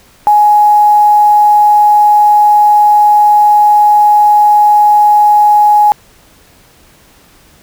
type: tone with quantisation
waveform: sine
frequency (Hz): 836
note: G#5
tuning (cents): +11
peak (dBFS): -3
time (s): 0.27-5.92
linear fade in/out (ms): 0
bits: 5
effects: pink hiss -44 dBFS RMS until 7.62 s